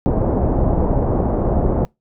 pink low-pass noise, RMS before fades -17 dBFS, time 0.06-1.85 s, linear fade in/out 0 ms, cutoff 780 Hz, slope 24 dB/octave, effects noise-tail reverb RT60 0.2 s tail -26 dB re dry

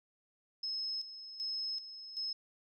sine tone with tremolo, 5180 Hz, E8, 31 cents flat, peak -35 dBFS, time 0.63-2.33 s, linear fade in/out 5 ms, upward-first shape square, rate 1.3 Hz, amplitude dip 70%, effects none

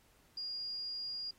sine tone, 4839 Hz, D#8, 49 cents flat, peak -38 dBFS, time 0.37-1.31 s, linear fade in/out 5 ms, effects pink hiss -68 dBFS RMS until 1.38 s + AAC 48 kbps

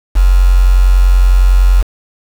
sine tone with quantisation, 45.39 Hz, F#1, 32 cents flat, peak -4 dBFS, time 0.15-1.83 s, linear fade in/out 20 ms, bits 4, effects none

